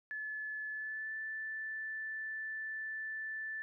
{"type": "tone with pitch glide", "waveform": "sine", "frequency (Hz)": [1725, 1758.2], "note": ["A6", "A6"], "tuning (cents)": [-35, -2], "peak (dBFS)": -38, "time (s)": [0.11, 3.62], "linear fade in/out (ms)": 0, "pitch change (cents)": 33, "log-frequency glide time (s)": [0.71, 1.13], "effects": []}